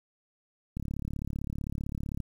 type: click train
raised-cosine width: 5 ms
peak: -22 dBFS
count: 52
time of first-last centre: 0.77-2.203 s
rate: 35.6 Hz
effects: 9-bit